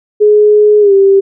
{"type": "tone with pitch glide", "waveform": "sine", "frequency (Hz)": [420, 391.9], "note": ["G#4", "G4"], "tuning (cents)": [19, 0], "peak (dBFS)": -3, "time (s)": [0.2, 1.21], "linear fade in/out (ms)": 20, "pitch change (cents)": -119, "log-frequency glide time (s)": [0.8, 0.93], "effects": []}